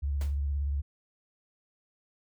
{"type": "tone with vibrato", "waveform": "sine", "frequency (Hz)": 70.9, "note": "C#2", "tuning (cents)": 40, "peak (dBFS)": -27, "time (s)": [0.02, 0.82], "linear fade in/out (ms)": 20, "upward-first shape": "triangle", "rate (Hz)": 17, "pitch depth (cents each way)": 85}
{"type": "noise with exponential decay", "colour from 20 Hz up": "pink", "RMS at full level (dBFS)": -42, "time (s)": [0.21, 0.39], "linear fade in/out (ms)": 1, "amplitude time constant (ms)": 39}
{"effects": []}